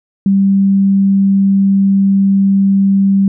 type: tone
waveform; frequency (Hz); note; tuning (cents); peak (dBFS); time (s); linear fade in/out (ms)
sine; 195.9; G3; -1; -7; 0.26-3.28; 2
effects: none